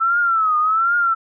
sine tone with vibrato, 1318.5 Hz, E6, in tune, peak -14 dBFS, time 0-1.15 s, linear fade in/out 20 ms, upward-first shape triangle, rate 1.3 Hz, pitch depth 140 cents each way, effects none

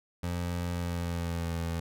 25% pulse tone with pitch glide, 87.4 to 83.6 Hz, F2 to E2, +2 to +25 cents, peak -27 dBFS, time 0.23-1.8 s, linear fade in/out 5 ms, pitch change -77 cents, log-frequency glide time 0.74-1.56 s, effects none

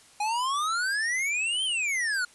square exponential two-way sweep, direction up then down, 817 to 3183 to 1414 Hz, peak -26 dBFS, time 0.2-2.25 s, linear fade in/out 5 ms, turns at 1.64 s, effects white hiss -55 dBFS RMS until 2.34 s + resampled to 24000 Hz

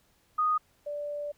sine tone pair in turn, 1240 / 585.2 Hz, D#6 / D5, -6 / -6 cents, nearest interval octave + minor second, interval 1300 cents, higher first, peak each -23 / -32 dBFS, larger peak first, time 0.38-0.58 / 0.86-1.32 s, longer second, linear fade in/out 10 ms, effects pink hiss -67 dBFS RMS until 1.37 s

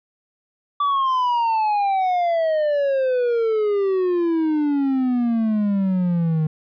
triangle exponential sweep, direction down, 1163 to 153.9 Hz, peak -15 dBFS, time 0.8-6.47 s, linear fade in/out 5 ms, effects resampled to 11025 Hz

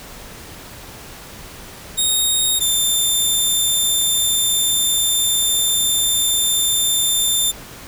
15% pulse tone pair in turn, 3729 / 3577 Hz, A#7 / A7, 0 / +28 cents, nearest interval minor second, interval 72 cents, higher first, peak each -8 dBFS, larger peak neither, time 1.97-2.6 / 2.6-7.52 s, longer second, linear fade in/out 20 ms, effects pink hiss -37 dBFS RMS until 7.87 s

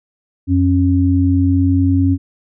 sine tone pair together, 91.14 / 273.1 Hz, F#2 / C#4, -26 / -26 cents, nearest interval octave + perfect fifth, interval 1900 cents, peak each -13 dBFS, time 0.47-2.18 s, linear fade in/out 50 ms, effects none

